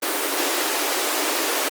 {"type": "high-pass noise", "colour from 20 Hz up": "pink", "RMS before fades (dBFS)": -23, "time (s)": [0.02, 1.69], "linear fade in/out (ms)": 10, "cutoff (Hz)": 280, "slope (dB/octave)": 96, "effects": ["Opus 32 kbps"]}